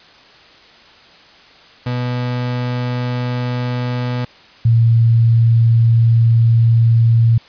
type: tone pair in turn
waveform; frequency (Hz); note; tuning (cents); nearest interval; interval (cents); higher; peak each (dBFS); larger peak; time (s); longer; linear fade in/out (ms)
35% pulse / sine; 123.47 / 115.19; B2 / A#2; 0 / -20; minor second; 120; first; -16 / -8; second; 1.86-4.25 / 4.65-7.38; second; 5
effects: white hiss -44 dBFS RMS until 7.48 s + resampled to 11025 Hz